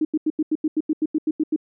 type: tone bursts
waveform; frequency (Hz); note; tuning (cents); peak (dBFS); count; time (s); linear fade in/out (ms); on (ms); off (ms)
sine; 310; D#4; -6; -17; 13; 0.01-1.562; 5; 40; 86
effects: none